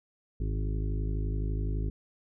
harmonic tone with a mistuned harmonic, 51.91 Hz, G#1, in tune, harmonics 1 / 2 / 3 / 5 / 6 / 7 / 8, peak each -29 / -35 / -39 / -43 / -45 / -46 / -47 dBFS, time 0.4-1.9 s, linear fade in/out 5 ms, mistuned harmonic 3, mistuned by +31 cents, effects none

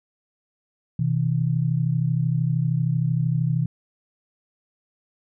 sine tone pair together, 126.83 / 159.8 Hz, B2 / D#3, +46 / +47 cents, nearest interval major third, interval 401 cents, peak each -22 dBFS, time 0.99-3.66 s, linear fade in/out 5 ms, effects none

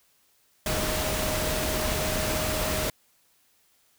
sine tone in noise, 622.3 Hz, D#5, in tune, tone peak -32 dBFS, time 0.66-2.9 s, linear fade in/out 2 ms, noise pink, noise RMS -28 dBFS, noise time 0.66-2.9 s, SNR -7 dB, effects white hiss -65 dBFS RMS until 3.98 s

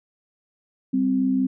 sine tone pair together, 196 / 261.6 Hz, G3 / C4, 0 / 0 cents, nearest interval perfect fourth, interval 500 cents, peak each -25 / -19 dBFS, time 0.93-1.47 s, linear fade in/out 10 ms, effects none

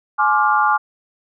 sine chord, D half-diminished seventh, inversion second, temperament just, 845.8 / 1057.2 / 1174.7 / 1409.6 Hz, Ab5 / C6 / D6 / F6, +31 / +18 / 0 / +16 cents, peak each -17 / -22 / -17 / -19 dBFS, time 0.18-0.78 s, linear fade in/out 20 ms, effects none

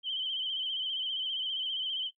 sine tone with vibrato, 3100 Hz, G7, 20 cents flat, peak -30 dBFS, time 0.03-2.11 s, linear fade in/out 50 ms, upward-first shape sine, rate 15 Hz, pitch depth 63 cents each way, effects noise-tail reverb RT60 0.1 s tail -17 dB re dry

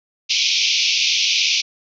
pink band-pass noise, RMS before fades -18 dBFS, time 0.29-1.62 s, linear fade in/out 20 ms, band 2300 to 6100 Hz, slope 96 dB/octave, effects none

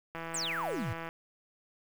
click train, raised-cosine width 0.5 ms, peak -25 dBFS, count 156, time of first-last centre 0.15-1.089 s, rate 165 Hz
sine exponential sweep, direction down, 8680 to 92.5 Hz, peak -32 dBFS, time 0.34-0.93 s, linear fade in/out 5 ms
effects 8-bit

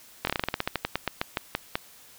slowing click train, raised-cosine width 0.3 ms, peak -9 dBFS, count 19, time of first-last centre 0.25-1.755 s, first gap 22 ms, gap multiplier 1.14, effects white hiss -52 dBFS RMS until 2.18 s

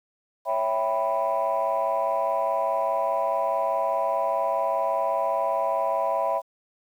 sine chord, C# half-diminished seventh, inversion none, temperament equal, 554.4 / 659.3 / 784 / 987.8 Hz, C#5 / E5 / G5 / B5, 0 / 0 / 0 / 0 cents, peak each -28 / -25 / -29 / -26 dBFS, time 0.45-6.42 s, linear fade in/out 50 ms, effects tanh soft clip ceiling -15 dBFS + 9-bit

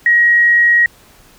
sine tone, 1895 Hz, A#6, 28 cents sharp, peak -7 dBFS, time 0.06-0.86 s, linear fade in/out 2 ms, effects pink hiss -46 dBFS RMS until 1.38 s

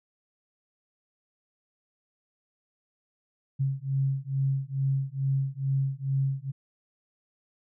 sine beating tone pair, 134.8 / 137.1 Hz, C#3 / C#3, -48 / -19 cents, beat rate 2.3 Hz, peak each -28 / -28 dBFS, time 3.59-6.52 s, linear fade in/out 20 ms, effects none

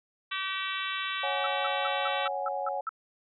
harmonic tone, 383.4 Hz, G4, 38 cents flat, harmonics 3 / 4 / 5 / 6 / 7 / 8 / 9 / 10, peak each -36 / -38 / -39 / -40 / -38 / -41 / -40 / -41 dBFS, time 0.31-2.28 s, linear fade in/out 10 ms
sine chord, C# suspended fourth, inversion none, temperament equal, 554.4 / 740 / 830.6 Hz, C#5 / F#5 / G#5, 0 / 0 / 0 cents, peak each -34 dBFS, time 1.23-2.81 s, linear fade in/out 5 ms
sine tone bursts, 1318.5 Hz, E6, in tune, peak -29 dBFS, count 8, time 1.44-2.892 s, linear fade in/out 2 ms, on 24 ms, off 180 ms
effects none

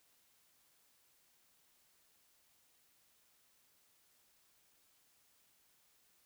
silence, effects white hiss -72 dBFS RMS until 6.25 s

